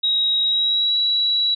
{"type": "tone with pitch glide", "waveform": "sine", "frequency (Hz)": [3812, 3910], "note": ["A#7", "B7"], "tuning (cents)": [38, -18], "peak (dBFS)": -16, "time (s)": [0.03, 1.55], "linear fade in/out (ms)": 10, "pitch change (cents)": 44, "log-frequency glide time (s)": [0.41, 0.98], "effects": []}